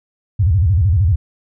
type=tone with vibrato; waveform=sine; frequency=89 Hz; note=F2; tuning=33 cents sharp; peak=-10 dBFS; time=0.39-1.16 s; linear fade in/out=10 ms; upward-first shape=square; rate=13 Hz; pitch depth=250 cents each way; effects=none